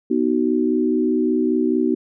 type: chord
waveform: sine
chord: B major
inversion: none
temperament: equal with one note detuned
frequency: 246.9 / 311.1 / 375.8 Hz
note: B3 / D#4 / F#4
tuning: 0 / 0 / +27 cents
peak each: -20 / -20 / -21 dBFS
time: 0.1-1.95 s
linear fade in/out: 10 ms
effects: none